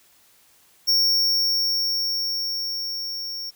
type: tone with level ramp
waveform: square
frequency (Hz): 5500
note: F8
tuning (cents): -27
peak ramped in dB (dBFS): -16 to -30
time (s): 0.87-3.51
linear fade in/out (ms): 20
effects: white hiss -57 dBFS RMS until 3.55 s